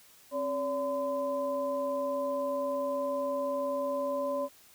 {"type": "tone cluster", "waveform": "sine", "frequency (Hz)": [268.1, 570, 1020], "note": ["C4", "C#5", "C6"], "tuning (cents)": [42, 48, -44], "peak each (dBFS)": [-38, -30, -37], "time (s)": [0.31, 4.49], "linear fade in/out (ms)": 50, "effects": ["white hiss -58 dBFS RMS until 4.74 s"]}